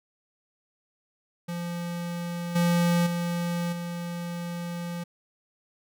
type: tone with level steps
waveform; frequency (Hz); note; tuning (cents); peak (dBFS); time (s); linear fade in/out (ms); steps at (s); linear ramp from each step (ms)
square; 172.7; F3; -19; -31 / -21 / -27 / -32; 1.48-5.04; 10; 2.55 / 3.06 / 3.72; 10
effects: none